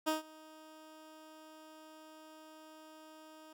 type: tone with ADSR envelope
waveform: 15% pulse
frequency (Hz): 312.8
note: D#4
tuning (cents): +9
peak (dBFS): -23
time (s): 0.06-3.53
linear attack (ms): 21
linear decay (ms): 140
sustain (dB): -24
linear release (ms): 5
effects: none